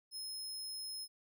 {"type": "tone", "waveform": "sawtooth", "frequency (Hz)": 5160, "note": "E8", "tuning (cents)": -38, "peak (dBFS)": -39, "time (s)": [0.11, 1.08], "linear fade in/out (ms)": 50, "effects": []}